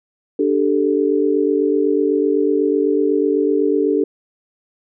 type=chord; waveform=sine; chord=D suspended fourth; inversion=none; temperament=equal; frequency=293.7 / 392 / 440 Hz; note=D4 / G4 / A4; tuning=0 / 0 / 0 cents; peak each=-18 dBFS; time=0.39-4.04 s; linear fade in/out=5 ms; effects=none